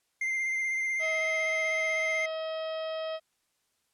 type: tone with vibrato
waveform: triangle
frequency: 2093 Hz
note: C7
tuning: in tune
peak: -26 dBFS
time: 0.21-2.26 s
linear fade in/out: 5 ms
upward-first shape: sine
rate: 16 Hz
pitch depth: 21 cents each way
type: harmonic tone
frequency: 638 Hz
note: D#5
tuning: 43 cents sharp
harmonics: 1 / 2 / 3 / 4 / 5 / 6 / 7 / 8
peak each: -32 / -43 / -48 / -49 / -45 / -53 / -60 / -52 dBFS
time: 0.99-3.2 s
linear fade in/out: 50 ms
effects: white hiss -75 dBFS RMS until 3.93 s + low-pass 11000 Hz 12 dB/octave